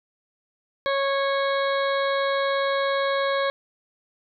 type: harmonic tone with a mistuned harmonic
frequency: 551 Hz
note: C#5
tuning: 11 cents flat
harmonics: 1 / 2 / 3 / 4 / 6 / 7 / 8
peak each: -23 / -27 / -30 / -34 / -37 / -36 / -41 dBFS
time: 0.86-3.5 s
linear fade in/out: 0 ms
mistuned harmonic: 8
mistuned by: -49 cents
effects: none